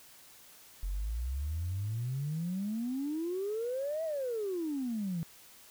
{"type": "exponential two-way sweep", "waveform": "sine", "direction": "up then down", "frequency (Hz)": [43.65, 659.3, 159.9], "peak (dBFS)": -31, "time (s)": [0.83, 5.23], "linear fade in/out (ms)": 0, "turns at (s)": 4.04, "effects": ["tanh soft clip ceiling -27 dBFS", "white hiss -56 dBFS RMS until 5.7 s"]}